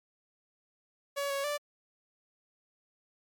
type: tone with pitch steps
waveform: sawtooth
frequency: 564 / 555 / 586 Hz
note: C#5 / C#5 / D5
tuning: +30 / +2 / -4 cents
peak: -27 dBFS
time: 1.16-1.58 s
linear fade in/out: 20 ms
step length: 140 ms
effects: MP3 96 kbps